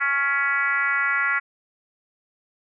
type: tone with frequency modulation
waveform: sine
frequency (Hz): 1679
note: G#6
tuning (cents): +18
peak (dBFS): -19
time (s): 0-1.4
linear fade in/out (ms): 20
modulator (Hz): 286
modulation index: 1.7
effects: none